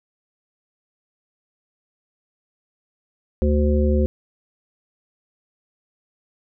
harmonic tone, 74 Hz, D2, 14 cents sharp, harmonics 1 / 3 / 5 / 7, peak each -17 / -22 / -24 / -25 dBFS, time 3.42-4.06 s, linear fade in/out 0 ms, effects none

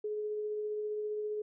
sine tone with tremolo, 423 Hz, G#4, 32 cents sharp, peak -32 dBFS, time 0.04-1.42 s, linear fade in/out 5 ms, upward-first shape triangle, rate 15 Hz, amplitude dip 25%, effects none

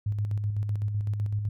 sine tone with tremolo, 103.83 Hz, G#2, in tune, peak -24 dBFS, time 0.06-1.49 s, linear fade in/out 5 ms, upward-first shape square, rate 7.9 Hz, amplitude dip 40%, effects none

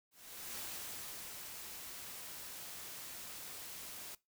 white noise with ADSR envelope, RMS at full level -44 dBFS, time 0.11-4.15 s, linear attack 460 ms, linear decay 740 ms, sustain -4 dB, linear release 3 ms, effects noise-tail reverb RT60 0.2 s tail -20 dB re dry

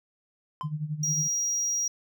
triangle tone with exponential decay, 1030 Hz, C6, 28 cents flat, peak -26 dBFS, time 0.61-0.72 s, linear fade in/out 0 ms, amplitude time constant 22 ms
sine tone with tremolo, 151.8 Hz, D#3, 42 cents flat, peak -26 dBFS, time 0.63-1.28 s, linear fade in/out 20 ms, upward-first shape sine, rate 11 Hz, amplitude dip 75%
triangle tone, 5720 Hz, F8, 41 cents sharp, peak -24 dBFS, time 1.03-1.88 s, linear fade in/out 5 ms
effects none

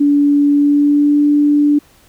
sine tone with pitch glide, 287.8 to 292.5 Hz, D4 to D4, -35 to -7 cents, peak -8 dBFS, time 0-1.79 s, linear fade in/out 10 ms, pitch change +28 cents, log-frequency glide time 0.52-1.23 s, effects pink hiss -49 dBFS RMS until 2.08 s

